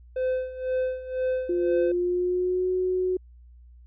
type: tone with tremolo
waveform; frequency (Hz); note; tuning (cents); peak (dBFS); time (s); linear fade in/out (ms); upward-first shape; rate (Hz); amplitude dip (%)
triangle; 513; C5; -34; -20; 0.16-1.92; 5; sine; 2; 80
type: tone with pitch glide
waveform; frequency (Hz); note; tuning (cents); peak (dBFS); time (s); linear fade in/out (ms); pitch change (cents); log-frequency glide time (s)
sine; 351.7 to 368.5; F4 to F#4; +12 to -7; -22; 1.49-3.17; 5; +81; 1.88-2.69
effects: added 60 Hz sine -47 dBFS peak until 3.86 s + resampled to 8000 Hz